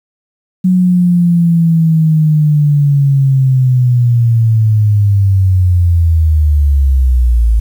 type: linear sweep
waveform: sine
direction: down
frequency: 185 to 54 Hz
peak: -6 dBFS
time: 0.64-7.6 s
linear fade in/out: 10 ms
effects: 7-bit